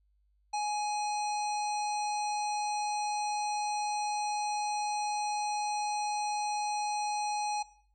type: harmonic tone with a mistuned harmonic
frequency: 836 Hz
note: G#5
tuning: 11 cents sharp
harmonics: 1 / 3 / 5 / 7 / 9 / 10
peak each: -30 / -43 / -43 / -45 / -52 / -50 dBFS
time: 0.53-7.63 s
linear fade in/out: 10 ms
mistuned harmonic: 10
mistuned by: +16 cents
effects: noise-tail reverb RT60 0.5 s tail -17 dB re dry + added 50 Hz sine -67 dBFS peak until 7.94 s